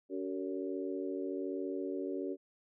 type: harmonic tone with a mistuned harmonic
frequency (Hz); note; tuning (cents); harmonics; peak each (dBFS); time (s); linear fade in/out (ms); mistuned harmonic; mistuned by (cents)
94.4; F#2; +35; 3 / 4 / 5 / 6; -39 / -38 / -43 / -45; 0.09-2.37; 50; 5; -49
effects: none